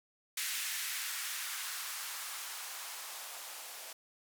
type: noise with band-pass filter sweep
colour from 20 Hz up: violet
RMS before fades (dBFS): -41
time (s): 0.37-3.93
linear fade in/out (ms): 5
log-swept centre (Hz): 2000 to 590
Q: 1.4
effects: none